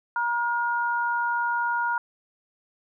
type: tone pair together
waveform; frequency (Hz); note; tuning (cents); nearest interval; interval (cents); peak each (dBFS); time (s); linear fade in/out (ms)
sine; 950 / 1426.4; A#5 / F6; +33 / +36; perfect fifth; 703; -25 / -26; 0.16-1.98; 2
effects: none